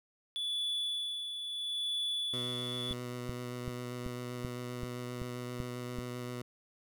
triangle tone with tremolo, 3444 Hz, A7, 38 cents flat, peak -30 dBFS, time 0.36-2.93 s, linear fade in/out 0 ms, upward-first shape sine, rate 0.75 Hz, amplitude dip 50%
15% pulse tone with vibrato, 123.2 Hz, B2, 4 cents flat, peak -32 dBFS, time 2.33-6.42 s, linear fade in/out 5 ms, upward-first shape sine, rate 7.6 Hz, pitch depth 13 cents each way
click train, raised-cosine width 5 ms, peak -26 dBFS, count 9, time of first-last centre 2.91-5.987 s, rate 2.6 Hz
effects none

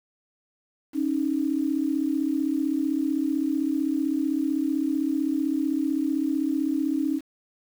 sine tone pair together, 275.4 / 311.1 Hz, C#4 / D#4, -11 / 0 cents, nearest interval major second, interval 211 cents, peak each -25 dBFS, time 0.93-7.21 s, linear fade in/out 50 ms, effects 8-bit

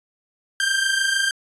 sawtooth tone pair together, 1568 / 1594.5 Hz, G6 / G6, 0 / +29 cents, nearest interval unison, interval 29 cents, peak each -18 dBFS, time 0.6-1.31 s, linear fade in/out 2 ms, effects resampled to 24000 Hz

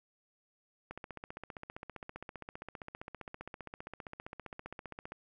click train, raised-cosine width 0.5 ms, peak -28 dBFS, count 65, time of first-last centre 0.91-5.121 s, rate 15.2 Hz, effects none

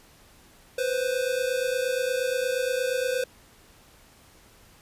square tone pair together, 495.5 / 524 Hz, B4 / C5, +6 / +2 cents, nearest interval minor second, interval 96 cents, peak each -28 dBFS, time 0.78-3.24 s, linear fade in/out 5 ms, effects pink hiss -55 dBFS RMS until 4.81 s + resampled to 32000 Hz

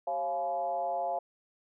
sine tone with frequency modulation, 695 Hz, F5, 9 cents flat, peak -29 dBFS, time 0.07-1.19 s, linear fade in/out 5 ms, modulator 154 Hz, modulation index 0.98, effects none

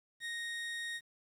30% pulse tone, 1864.7 Hz, A#6, in tune, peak -35 dBFS, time 0.2-1.01 s, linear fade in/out 50 ms, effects low-pass 10000 Hz 12 dB/octave + 11-bit

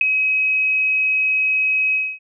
sine tone with ADSR envelope, 2544 Hz, D#7, 38 cents sharp, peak -6 dBFS, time 0.01-2.19 s, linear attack 4 ms, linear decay 3 ms, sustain -9 dB, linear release 250 ms, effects none

